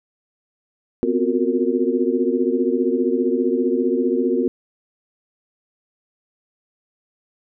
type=tone cluster; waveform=sine; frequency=247.4 / 262.5 / 355.7 / 370.9 / 461.2 Hz; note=B3 / C4 / F4 / F#4 / A#4; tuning=+3 / +6 / +32 / +4 / -19 cents; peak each=-23 dBFS; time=1.03-4.48 s; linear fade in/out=0 ms; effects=none